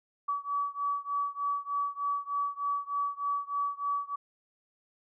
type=beating tone pair; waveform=sine; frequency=1141 / 1144.3 Hz; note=C#6 / D6; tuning=+50 / -45 cents; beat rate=3.3 Hz; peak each=-32 / -33 dBFS; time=0.28-4.16 s; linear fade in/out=10 ms; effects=none